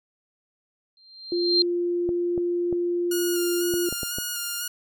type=tone with exponential growth; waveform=sine; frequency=4169 Hz; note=C8; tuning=7 cents flat; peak=-15 dBFS; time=0.97-1.62 s; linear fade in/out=1 ms; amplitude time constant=140 ms
type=tone; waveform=sine; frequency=349.2 Hz; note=F4; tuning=in tune; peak=-22 dBFS; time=1.32-3.89 s; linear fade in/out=2 ms
type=clicks; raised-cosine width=2 ms; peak=-19 dBFS; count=7; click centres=2.091 / 2.378 / 2.727 / 3.739 / 3.926 / 4.032 / 4.185 s
type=tone with vibrato; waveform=5% pulse; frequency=1426 Hz; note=F6; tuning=36 cents sharp; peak=-17 dBFS; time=3.11-4.68 s; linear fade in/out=5 ms; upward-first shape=square; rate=2 Hz; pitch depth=22 cents each way
effects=none